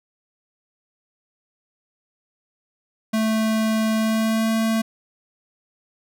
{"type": "tone with pitch glide", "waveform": "square", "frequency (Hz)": [220, 223.2], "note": ["A3", "A3"], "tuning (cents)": [0, 25], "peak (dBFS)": -19, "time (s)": [3.13, 4.82], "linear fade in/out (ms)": 10, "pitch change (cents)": 25, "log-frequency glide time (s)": [3.97, 4.51], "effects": []}